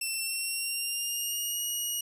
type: tone with pitch glide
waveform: 10% pulse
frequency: 2685 to 2894 Hz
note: E7 to F#7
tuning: +31 to -39 cents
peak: -22 dBFS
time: 0.01-2.01 s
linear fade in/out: 5 ms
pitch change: +130 cents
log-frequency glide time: 0.13-1.65 s
effects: resampled to 32000 Hz + 10-bit